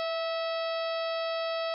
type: harmonic tone with a mistuned harmonic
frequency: 650 Hz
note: E5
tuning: 24 cents flat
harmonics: 1 / 2 / 3 / 4 / 5 / 6 / 7 / 8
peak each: -30 / -37 / -43 / -43 / -43 / -44 / -45 / -47 dBFS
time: 0-1.74 s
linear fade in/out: 0 ms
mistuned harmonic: 1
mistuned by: +25 cents
effects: none